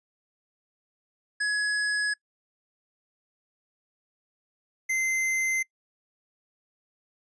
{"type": "tone pair in turn", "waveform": "square", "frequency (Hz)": [1683, 2073], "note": ["G#6", "C7"], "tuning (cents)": [23, -17], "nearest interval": "major third", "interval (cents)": 360, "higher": "second", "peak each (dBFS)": -25, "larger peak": "neither", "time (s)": [[1.4, 2.14], [4.89, 5.63]], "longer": "neither", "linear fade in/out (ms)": 10, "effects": ["noise-tail reverb RT60 0.1 s tail -25 dB re dry", "resampled to 22050 Hz"]}